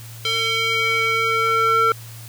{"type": "tone with band-pass filter sweep", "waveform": "square", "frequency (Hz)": 450.9, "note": "A4", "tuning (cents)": 42, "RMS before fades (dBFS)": -19, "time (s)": [0.25, 1.92], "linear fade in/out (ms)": 2, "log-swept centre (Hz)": [3300, 1300], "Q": 2.5, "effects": ["added 114 Hz sine -36 dBFS peak until 2.28 s", "white hiss -42 dBFS RMS until 2.28 s"]}